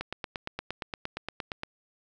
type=click train; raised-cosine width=0.3 ms; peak=-17 dBFS; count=15; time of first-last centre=0.01-1.634 s; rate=8.62 Hz; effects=none